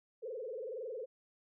sine tone with frequency modulation, 478.5 Hz, A#4, 45 cents sharp, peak -39 dBFS, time 0.22-1.06 s, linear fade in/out 20 ms, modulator 21.8 Hz, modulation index 2.5, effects none

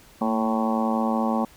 harmonic tone with a mistuned harmonic, 110.7 Hz, A2, 11 cents sharp, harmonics 2 / 3 / 4 / 5 / 6 / 7 / 8 / 9 / 10, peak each -23 / -34 / -35 / -30 / -37 / -29 / -32 / -34 / -33 dBFS, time 0.21-1.45 s, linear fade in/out 5 ms, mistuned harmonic 2, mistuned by +42 cents, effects pink hiss -52 dBFS RMS until 1.56 s

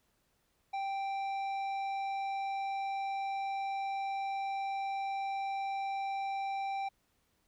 triangle tone with tanh clipping, 784 Hz, G5, in tune, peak -35 dBFS, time 0.73-6.89 s, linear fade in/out 10 ms, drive 14 dB, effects pink hiss -75 dBFS RMS until 7.47 s

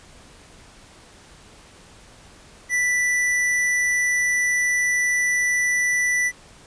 square tone, 1975.5 Hz, B6, in tune, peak -19 dBFS, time 2.69-6.32 s, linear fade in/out 50 ms, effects pink hiss -48 dBFS RMS until 6.66 s + resampled to 22050 Hz

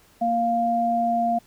sine tone pair together, 233.1 / 698.5 Hz, A#3 / F5, 0 / 0 cents, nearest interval octave + perfect fifth, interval 1900 cents, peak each -26 / -20 dBFS, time 0.21-1.39 s, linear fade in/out 10 ms, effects pink hiss -56 dBFS RMS until 1.46 s

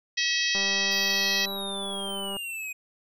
harmonic tone, 644 Hz, E5, 41 cents flat, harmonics 3 / 4 / 5 / 6 / 7 / 8 / 9, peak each -29 / -30 / -31 / -32 / -32 / -33 / -34 dBFS, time 0.17-1.46 s, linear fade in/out 10 ms
click train, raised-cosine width 1 ms, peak -24 dBFS, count 359, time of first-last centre 0.55-2.367 s, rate 197 Hz
square exponential sweep, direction down, 4845 to 2489 Hz, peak -33 dBFS, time 0.91-2.73 s, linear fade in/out 10 ms
effects none

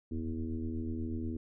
sine tone with frequency modulation, 163.5 Hz, E3, 14 cents flat, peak -33 dBFS, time 0.11-1.37 s, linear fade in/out 5 ms, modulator 79.7 Hz, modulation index 2.2, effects none

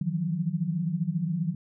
sine tone cluster, 155.7 / 168.6 / 183.4 Hz, D#3 / E3 / F#3, +2 / +39 / -15 cents, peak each -30 dBFS, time 0.01-1.55 s, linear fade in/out 5 ms, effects none

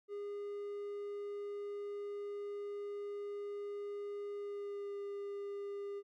triangle tone with pitch glide, 408.2 to 403 Hz, G#4 to G4, -30 to +48 cents, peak -38 dBFS, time 0.08-6.03 s, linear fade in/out 50 ms, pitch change -22 cents, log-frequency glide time 4.35-4.96 s, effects none

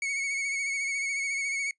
45% pulse tone with vibrato, 2217 Hz, C#7, in tune, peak -28 dBFS, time 0.02-1.71 s, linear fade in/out 2 ms, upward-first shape sine, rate 14 Hz, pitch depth 35 cents each way, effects noise-tail reverb RT60 0.1 s tail -21 dB re dry + resampled to 22050 Hz

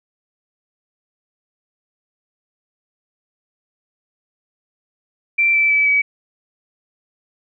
sine tone with pitch steps, 2349 / 2325 / 2301 / 2277 Hz, D7 / D7 / D7 / C#7, 0 / -18 / -36 / +46 cents, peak -12 dBFS, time 5.38-6.02 s, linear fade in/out 10 ms, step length 160 ms, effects none

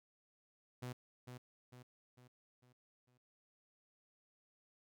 sawtooth tone with echo, 124.6 Hz, B2, 16 cents sharp, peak -39 dBFS, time 0.82-0.93 s, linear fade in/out 10 ms, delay 450 ms, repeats 5, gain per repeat -6 dB, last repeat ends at 3.18 s, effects none

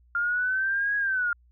sine linear two-way sweep, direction up then down, 1396.9 to 1664 to 1396.9 Hz, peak -23 dBFS, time 0.15-1.33 s, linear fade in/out 2 ms, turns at 0.96 s, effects added 60 Hz sine -56 dBFS peak until 1.51 s

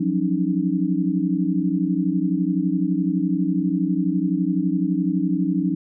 sine tone cluster, 175 / 187 / 276.6 / 308.1 Hz, F3 / F#3 / C#4 / D#4, +4 / +19 / -4 / -17 cents, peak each -24 dBFS, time 0-5.75 s, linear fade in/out 10 ms, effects none

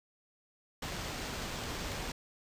pink noise with sample-and-hold, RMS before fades -39 dBFS, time 0.82-2.12 s, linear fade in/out 5 ms, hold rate 11025 Hz, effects resampled to 32000 Hz

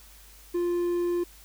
triangle tone, 349.2 Hz, F4, in tune, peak -22 dBFS, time 0.54-1.24 s, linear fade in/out 10 ms, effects added 50 Hz sine -52 dBFS peak until 1.44 s + white hiss -53 dBFS RMS until 1.44 s

